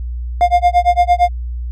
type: tone with tremolo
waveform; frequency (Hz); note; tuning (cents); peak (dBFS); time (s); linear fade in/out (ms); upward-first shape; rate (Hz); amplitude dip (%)
triangle; 707; F5; +21; -4; 0.41-1.29; 0; sine; 8.8; 100
effects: added 60 Hz sine -20 dBFS peak until 1.71 s